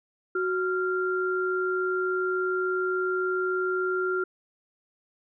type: tone pair together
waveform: sine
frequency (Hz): 370 / 1386.5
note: F#4 / F6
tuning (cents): 0 / -13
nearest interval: octave + major seventh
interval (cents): 2287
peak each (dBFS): -26 / -28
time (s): 0.35-4.24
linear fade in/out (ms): 5
effects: none